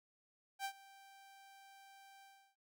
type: tone with ADSR envelope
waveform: sawtooth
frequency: 784 Hz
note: G5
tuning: in tune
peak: -34 dBFS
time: 0.59-2.56 s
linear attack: 56 ms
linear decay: 77 ms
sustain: -21 dB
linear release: 330 ms
effects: none